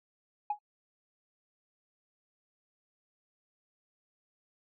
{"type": "tone with exponential decay", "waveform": "sine", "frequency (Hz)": 833, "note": "G#5", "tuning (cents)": 5, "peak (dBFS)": -24, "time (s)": [0.5, 0.59], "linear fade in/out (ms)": 5, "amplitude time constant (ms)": 19, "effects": ["noise-tail reverb RT60 0.1 s tail -25 dB re dry", "tanh soft clip ceiling -24 dBFS"]}